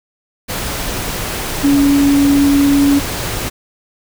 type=tone in noise; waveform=sine; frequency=282.2 Hz; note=C#4; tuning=31 cents sharp; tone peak=-8 dBFS; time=1.63-3 s; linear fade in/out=20 ms; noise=pink; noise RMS=-21 dBFS; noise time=0.48-3.5 s; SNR=+10 dB; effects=none